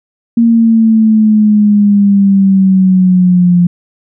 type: exponential sweep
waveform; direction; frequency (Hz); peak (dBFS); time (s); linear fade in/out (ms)
sine; down; 233.1 to 174.5; -4; 0.37-3.67; 5
effects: none